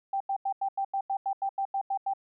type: tone bursts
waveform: sine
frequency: 784 Hz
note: G5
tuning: in tune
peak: -26 dBFS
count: 13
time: 0.13-2.136 s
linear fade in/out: 5 ms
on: 74 ms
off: 87 ms
effects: none